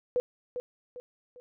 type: tone with echo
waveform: sine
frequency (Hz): 493.9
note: B4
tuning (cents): 0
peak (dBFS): -23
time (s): 0.16-0.2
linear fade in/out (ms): 0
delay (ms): 400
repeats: 3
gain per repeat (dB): -8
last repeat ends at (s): 1.4
effects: none